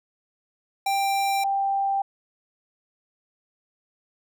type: tone pair in turn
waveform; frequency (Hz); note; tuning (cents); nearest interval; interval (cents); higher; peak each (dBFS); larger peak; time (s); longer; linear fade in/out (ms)
square / sine; 788 / 788; G5 / G5; +9 / +9; unison; 0; neither; -22 / -21; second; 0.86-1.44 / 1.44-2.02; neither; 5
effects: none